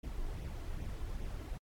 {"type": "noise with flanger", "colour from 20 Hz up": "brown", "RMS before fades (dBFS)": -40, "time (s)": [0.03, 1.58], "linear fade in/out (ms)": 10, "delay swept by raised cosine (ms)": [0.32, 3.02], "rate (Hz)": 2.5, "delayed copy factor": 0.6, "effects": ["AAC 64 kbps"]}